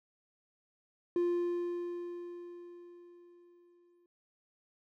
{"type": "tone with exponential decay", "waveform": "triangle", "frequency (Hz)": 349.2, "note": "F4", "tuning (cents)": 0, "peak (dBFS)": -24, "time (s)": [1.16, 4.06], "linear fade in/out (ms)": 2, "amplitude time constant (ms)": 630, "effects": ["tanh soft clip ceiling -20 dBFS"]}